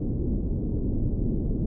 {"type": "low-pass noise", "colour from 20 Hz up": "pink", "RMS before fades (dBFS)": -26, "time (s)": [0, 1.66], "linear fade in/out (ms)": 5, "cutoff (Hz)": 360, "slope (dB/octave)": 24, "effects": []}